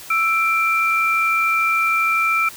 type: tone pair together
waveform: sine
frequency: 1324 / 2357 Hz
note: E6 / D7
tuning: +7 / +6 cents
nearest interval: minor seventh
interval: 999 cents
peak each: -18 dBFS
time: 0.1-2.49 s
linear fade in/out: 5 ms
effects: white hiss -38 dBFS RMS until 2.56 s